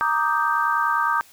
sine chord, Eb major seventh, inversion second, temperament equal, 932.3 / 1174.7 / 1244.5 / 1568 Hz, Bb5 / D6 / Eb6 / G6, 0 / 0 / 0 / 0 cents, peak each -24 dBFS, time 0.01-1.21 s, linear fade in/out 0 ms, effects white hiss -51 dBFS RMS until 1.32 s

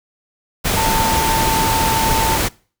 sine tone in noise, 894 Hz, A5, 27 cents sharp, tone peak -17 dBFS, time 0.76-2.38 s, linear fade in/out 20 ms, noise pink, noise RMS -18 dBFS, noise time 0.64-2.49 s, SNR -2 dB, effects noise-tail reverb RT60 0.4 s tail -23 dB re dry

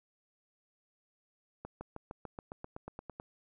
accelerating click train, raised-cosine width 1 ms, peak -28 dBFS, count 13, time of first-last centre 1.65-3.199 s, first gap 160 ms, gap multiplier 0.96, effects none

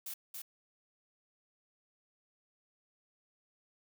blue noise with echo, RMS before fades -42 dBFS, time 0.06-0.14 s, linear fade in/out 5 ms, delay 280 ms, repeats 1, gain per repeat -2 dB, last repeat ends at 0.42 s, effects none

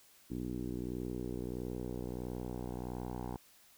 10% pulse tone with low-pass filter sweep, 61.5 Hz, B1, 7 cents flat, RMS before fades -40 dBFS, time 0.3-3.37 s, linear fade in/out 10 ms, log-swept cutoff 300 to 820 Hz, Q 2.3, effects white hiss -63 dBFS RMS until 3.77 s

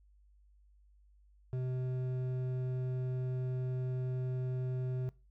triangle tone with hard clipping, 127.8 Hz, C3, 40 cents flat, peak -35 dBFS, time 1.53-5.09 s, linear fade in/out 0 ms, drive 12 dB, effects noise-tail reverb RT60 0.3 s tail -21 dB re dry + added 50 Hz sine -61 dBFS peak until 5.3 s

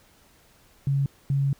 sine tone pair in turn, 138.59 / 138.59 Hz, C#3 / C#3, 0 / 0 cents, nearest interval unison, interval 0 cents, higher neither, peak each -20 dBFS, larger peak neither, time 0.87-1.06 / 1.3-1.53 s, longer second, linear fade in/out 2 ms, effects pink hiss -58 dBFS RMS until 1.59 s

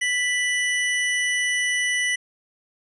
square tone pair together, 1976 / 2965 Hz, B6 / F#7, 0 / +3 cents, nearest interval perfect fifth, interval 703 cents, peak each -22 / -29 dBFS, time 0.01-2.16 s, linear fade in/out 10 ms, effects resampled to 24000 Hz

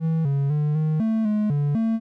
triangle tone with pitch steps, 161.9 / 139.4 / 149.4 / 155.5 / 221.8 / 211.5 / 144.7 / 224.9 Hz, E3 / C#3 / D3 / D#3 / A3 / G#3 / D3 / A3, -31 / +10 / +30 / -1 / +14 / +32 / -25 / +38 cents, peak -17 dBFS, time 0-2 s, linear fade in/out 50 ms, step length 250 ms, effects none

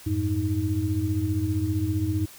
sine tone cluster, 90.3 / 105.5 / 313.1 Hz, F#2 / G#2 / D#4, -42 / +28 / +11 cents, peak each -27 dBFS, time 0.06-2.26 s, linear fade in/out 10 ms, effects white hiss -47 dBFS RMS until 2.38 s

